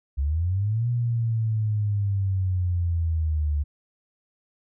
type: linear two-way sweep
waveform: sine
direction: up then down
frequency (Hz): 65.5 to 121.3 to 72.1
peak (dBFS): -21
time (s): 0.17-3.64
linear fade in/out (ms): 20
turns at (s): 0.89
effects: none